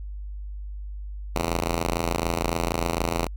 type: ring-modulated tone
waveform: 5% pulse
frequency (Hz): 84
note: E2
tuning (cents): +33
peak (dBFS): -10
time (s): 1.35-3.27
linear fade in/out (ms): 5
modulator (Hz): 28.6
effects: added 50 Hz sine -32 dBFS peak until 3.36 s